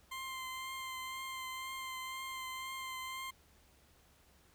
20% pulse tone with vibrato, 1046.5 Hz, C6, in tune, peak -36 dBFS, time 0.11-3.31 s, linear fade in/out 10 ms, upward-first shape triangle, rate 2 Hz, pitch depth 21 cents each way, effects added 69 Hz sine -69 dBFS peak until 4.54 s + pink hiss -67 dBFS RMS until 4.54 s

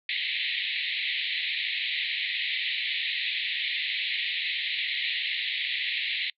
pink band-pass noise, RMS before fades -30 dBFS, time 0.09-6.3 s, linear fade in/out 2 ms, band 1900 to 4100 Hz, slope 96 dB/octave, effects noise-tail reverb RT60 0.1 s tail -26 dB re dry

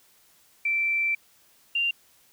sine tone pair in turn, 2339 / 2782 Hz, D7 / F7, -8 / -7 cents, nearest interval minor third, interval 301 cents, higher second, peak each -22 / -22 dBFS, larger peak neither, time 0.65-1.15 / 1.75-1.91 s, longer first, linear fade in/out 5 ms, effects white hiss -60 dBFS RMS until 2.32 s

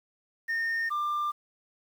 sine tone pair in turn, 1829 / 1190.8 Hz, A#6 / D6, -33 / +24 cents, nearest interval perfect fifth, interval 743 cents, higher first, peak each -24 dBFS, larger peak neither, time 0.48-0.9 / 0.9-1.32 s, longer neither, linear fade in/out 20 ms, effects tanh soft clip ceiling -26 dBFS + 9-bit

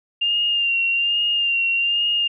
sine tone with vibrato, 2794 Hz, F7, in tune, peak -17 dBFS, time 0.21-2.28 s, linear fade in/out 10 ms, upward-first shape sine, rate 1.2 Hz, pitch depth 34 cents each way, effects none

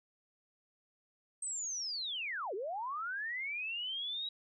sine linear two-way sweep, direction down then up, 8370 to 355.8 to 3867 Hz, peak -36 dBFS, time 1.42-4.29 s, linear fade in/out 5 ms, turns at 2.54 s, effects none

